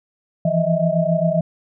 sine tone cluster, 163.7 / 171.1 / 621 / 652 Hz, E3 / F3 / D#5 / E5, -12 / -35 / -3 / -19 cents, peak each -21 dBFS, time 0.45-1.41 s, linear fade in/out 5 ms, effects none

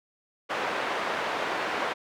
pink band-pass noise, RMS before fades -30 dBFS, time 0.49-1.94 s, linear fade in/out 20 ms, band 510 to 2200 Hz, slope 12 dB/octave, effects none

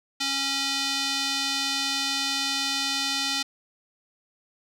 square tone with band-pass filter, 274.6 Hz, C#4, 16 cents flat, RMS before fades -27 dBFS, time 0.2-3.43 s, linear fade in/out 10 ms, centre 4300 Hz, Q 1.7, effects none

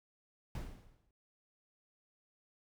brown noise with exponential decay, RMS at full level -38 dBFS, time 0.55-1.11 s, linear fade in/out 2 ms, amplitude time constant 120 ms, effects none

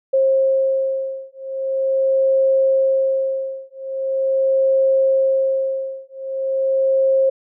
sine beating tone pair, 534 / 534.42 Hz, C5 / C5, +35 / +37 cents, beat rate 0.42 Hz, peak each -18 dBFS, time 0.13-7.3 s, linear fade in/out 10 ms, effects none

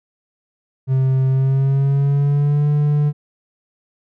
triangle tone with pitch glide, 132 to 147.31 Hz, C3 to D3, +16 to +6 cents, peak -11 dBFS, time 0.87-3.13 s, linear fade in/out 50 ms, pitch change +190 cents, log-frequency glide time 1.28-2.67 s, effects none

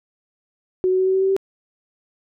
sine tone with pitch steps, 370 / 372.8 / 375.6 / 378.4 / 381.3 / 384.2 / 387.1 Hz, F#4 / F#4 / F#4 / F#4 / G4 / G4 / G4, 0 / +13 / +26 / +39 / -48 / -35 / -22 cents, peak -15 dBFS, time 0.84-1.365 s, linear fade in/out 0 ms, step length 75 ms, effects none

